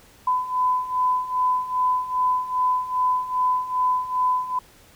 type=beating tone pair; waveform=sine; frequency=1005 / 1007.5 Hz; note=B5 / B5; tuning=+30 / +34 cents; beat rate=2.5 Hz; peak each=-25 / -21 dBFS; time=0.27-4.59 s; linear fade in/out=5 ms; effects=pink hiss -52 dBFS RMS until 4.95 s